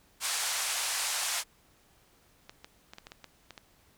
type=band-pass noise; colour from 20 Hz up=white; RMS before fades=-32 dBFS; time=0.2-1.44 s; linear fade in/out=50 ms; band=650 to 10000 Hz; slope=24 dB/octave
type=clicks; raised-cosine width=0.2 ms; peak=-27 dBFS; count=9; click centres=2.495 / 2.645 / 2.935 / 2.984 / 3.069 / 3.119 / 3.243 / 3.507 / 3.578 s
effects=pink hiss -64 dBFS RMS until 3.97 s